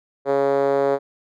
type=tone with band-pass filter; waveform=5% pulse; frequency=138.8 Hz; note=C#3; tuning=3 cents sharp; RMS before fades=-19 dBFS; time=0.25-0.99 s; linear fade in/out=50 ms; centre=480 Hz; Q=3.8; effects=none